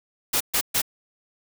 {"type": "noise bursts", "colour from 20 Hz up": "white", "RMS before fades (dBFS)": -22, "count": 3, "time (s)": [0.33, 0.818], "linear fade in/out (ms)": 10, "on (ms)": 76, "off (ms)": 130, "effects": []}